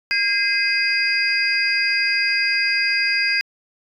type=tone cluster; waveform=sine; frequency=1619 / 2071 / 2528 / 4844 Hz; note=G#6 / C7 / D#7 / D#8; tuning=-45 / -18 / +27 / -47 cents; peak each=-22 dBFS; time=0.11-3.41 s; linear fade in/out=0 ms; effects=tanh soft clip ceiling -7 dBFS